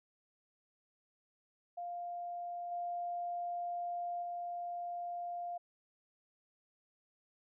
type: tone with level steps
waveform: sine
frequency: 700 Hz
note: F5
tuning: 4 cents sharp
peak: -39 / -36 / -38 dBFS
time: 1.77-5.58 s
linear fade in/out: 10 ms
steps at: 2.71 / 4.22 s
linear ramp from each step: 10 ms
effects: none